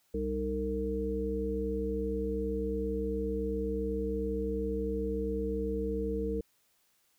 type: harmonic tone with a mistuned harmonic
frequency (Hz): 65.1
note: C2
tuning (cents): -8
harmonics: 1 / 3 / 5 / 7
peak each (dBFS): -36 / -37 / -38 / -33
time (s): 0.14-6.41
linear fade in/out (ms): 5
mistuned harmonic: 5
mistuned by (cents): -97
effects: white hiss -71 dBFS RMS until 7.18 s